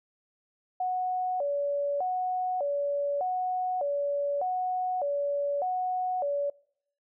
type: tone with vibrato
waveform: sine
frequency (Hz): 648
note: E5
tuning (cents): -30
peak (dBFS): -26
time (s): 0.8-6.5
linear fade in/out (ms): 5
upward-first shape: square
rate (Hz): 0.83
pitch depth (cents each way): 220
effects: noise-tail reverb RT60 0.7 s tail -25 dB re dry